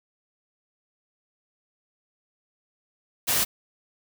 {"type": "noise", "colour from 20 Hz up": "white", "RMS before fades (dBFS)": -23, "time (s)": [3.27, 3.45], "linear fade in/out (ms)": 20, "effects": []}